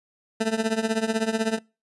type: tone with tremolo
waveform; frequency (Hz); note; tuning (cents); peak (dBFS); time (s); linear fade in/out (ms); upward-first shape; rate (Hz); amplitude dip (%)
20% pulse; 222.1; A3; +16; -14; 0.4-1.59; 10; triangle; 16; 90
effects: noise-tail reverb RT60 0.3 s tail -25 dB re dry + resampled to 24000 Hz